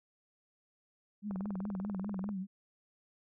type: tone with vibrato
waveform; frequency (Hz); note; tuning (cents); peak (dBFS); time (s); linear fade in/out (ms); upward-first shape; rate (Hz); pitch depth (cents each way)
sine; 197; G3; +9; -35; 1.22-2.47; 50; triangle; 4.9; 130
type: click train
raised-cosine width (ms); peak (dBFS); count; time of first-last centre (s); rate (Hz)
1; -30; 21; 1.31-2.29; 20.4
effects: none